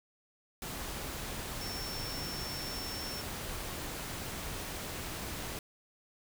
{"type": "tone in noise", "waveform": "sine", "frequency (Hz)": 5420, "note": "E8", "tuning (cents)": 47, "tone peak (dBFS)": -41, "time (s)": [1.61, 3.21], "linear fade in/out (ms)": 2, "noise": "pink", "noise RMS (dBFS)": -40, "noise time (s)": [0.62, 5.59], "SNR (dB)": -4, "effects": []}